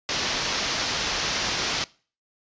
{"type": "low-pass noise", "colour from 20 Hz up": "white", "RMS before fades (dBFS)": -27, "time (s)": [0.09, 1.84], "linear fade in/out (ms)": 0, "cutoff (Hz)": 6100, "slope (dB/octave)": 48, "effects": ["noise-tail reverb RT60 0.4 s tail -22 dB re dry", "resampled to 16000 Hz"]}